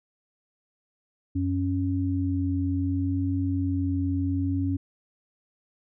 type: tone pair together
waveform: sine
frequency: 91.8 / 276.1 Hz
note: F#2 / C#4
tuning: -13 / -7 cents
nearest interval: octave + perfect fifth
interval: 1906 cents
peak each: -26 dBFS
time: 1.35-4.77 s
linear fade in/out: 10 ms
effects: none